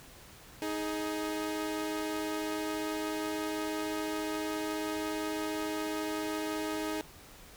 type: tone pair together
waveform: sawtooth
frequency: 312.8 / 418.9 Hz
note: D#4 / G#4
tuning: +9 / +15 cents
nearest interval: perfect fourth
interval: 506 cents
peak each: -30 / -34 dBFS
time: 0.62-7.01 s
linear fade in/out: 0 ms
effects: pink hiss -53 dBFS RMS until 7.56 s